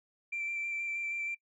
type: tone with vibrato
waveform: sine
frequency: 2349 Hz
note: D7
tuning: in tune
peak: -32 dBFS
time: 0.32-1.35 s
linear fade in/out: 10 ms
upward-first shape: square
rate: 6.3 Hz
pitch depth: 11 cents each way
effects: noise-tail reverb RT60 0.1 s tail -23 dB re dry + tanh soft clip ceiling -29 dBFS